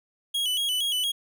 45% pulse tone with vibrato, 3136 Hz, G7, in tune, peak -24 dBFS, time 0.34-1.12 s, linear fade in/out 10 ms, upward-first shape square, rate 4.3 Hz, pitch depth 83 cents each way, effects none

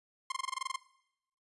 sawtooth tone bursts, 1056 Hz, C6, 16 cents sharp, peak -28 dBFS, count 11, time 0.3-0.761 s, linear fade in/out 5 ms, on 21 ms, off 23 ms, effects noise-tail reverb RT60 0.8 s tail -20 dB re dry + resampled to 24000 Hz

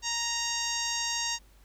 10% pulse tone with low-pass filter, 932.3 Hz, A#5, in tune, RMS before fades -31 dBFS, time 0.02-1.39 s, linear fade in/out 50 ms, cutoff 6800 Hz, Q 3.9, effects added 50 Hz sine -55 dBFS peak until 1.64 s + pink hiss -63 dBFS RMS until 1.64 s

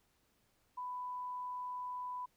sine tone, 995 Hz, B5, 13 cents sharp, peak -39 dBFS, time 0.77-2.26 s, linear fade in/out 10 ms, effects pink hiss -75 dBFS RMS until 2.36 s

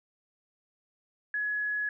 sine tone, 1688 Hz, G#6, 28 cents sharp, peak -28 dBFS, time 1.34-1.89 s, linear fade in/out 2 ms, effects none

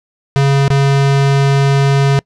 square tone with dropouts, 138.59 Hz, C#3, in tune, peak -9 dBFS, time 0.36-2.19 s, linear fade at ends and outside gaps 0 ms, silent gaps 0.68-0.703 s, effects noise-tail reverb RT60 0.1 s tail -25 dB re dry + low-pass 6000 Hz 12 dB/octave

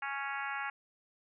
harmonic tone, 277.2 Hz, C#4, in tune, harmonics 3 / 4 / 5 / 6 / 7 / 8 / 9 / 10, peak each -41 / -43 / -41 / -41 / -45 / -45 / -49 / -50 dBFS, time 0.02-0.7 s, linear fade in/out 5 ms, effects none

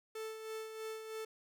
45% pulse tone with tremolo, 440 Hz, A4, in tune, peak -40 dBFS, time 0.15-1.25 s, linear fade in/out 5 ms, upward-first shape sine, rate 3.1 Hz, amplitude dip 50%, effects none

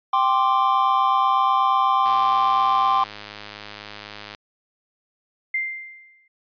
triangle chord, G suspended fourth, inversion none, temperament equal, 784 / 1046.5 / 1174.7 Hz, G5 / C6 / D6, 0 / 0 / 0 cents, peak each -20 / -17 / -20 dBFS, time 0.13-3.04 s, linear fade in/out 5 ms
click train, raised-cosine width 0.2 ms, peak -18 dBFS, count 239, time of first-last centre 2.06-4.348 s, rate 104 Hz
sine tone with exponential decay, 2093 Hz, C7, in tune, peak -19 dBFS, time 5.54-6.28 s, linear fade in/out 5 ms, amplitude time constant 160 ms
effects resampled to 11025 Hz

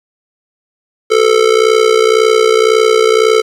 square tone with amplitude modulation, 440 Hz, A4, in tune, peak -4 dBFS, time 1.1-3.42 s, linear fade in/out 20 ms, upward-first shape sine, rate 61.9 Hz, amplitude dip 80%, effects low-pass 7000 Hz 12 dB/octave + 7-bit

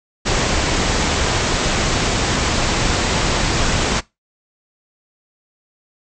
pink low-pass noise, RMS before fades -18 dBFS, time 0.25-4.01 s, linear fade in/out 20 ms, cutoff 7900 Hz, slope 96 dB/octave, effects noise-tail reverb RT60 0.2 s tail -21 dB re dry

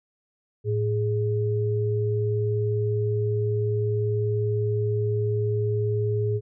sine tone pair together, 109.93 / 415.3 Hz, A2 / G#4, -1 / 0 cents, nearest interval octave + major seventh, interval 2301 cents, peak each -23 / -26 dBFS, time 0.64-6.41 s, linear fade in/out 50 ms, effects none

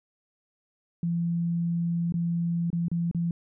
sine tone with dropouts, 170 Hz, F3, 46 cents flat, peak -24 dBFS, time 1.03-3.31 s, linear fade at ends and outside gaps 2 ms, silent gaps 2.123-2.14 / 2.703-2.729 / 2.883-2.915 / 3.113-3.147 s, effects none

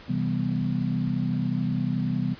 sine chord, C major seventh, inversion none, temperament equal, 130.81 / 164.81 / 196 / 246.9 Hz, C3 / E3 / G3 / B3, 0 / 0 / 0 / 0 cents, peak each -29 dBFS, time 0.08-2.35 s, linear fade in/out 20 ms, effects pink hiss -47 dBFS RMS until 2.39 s + resampled to 11025 Hz

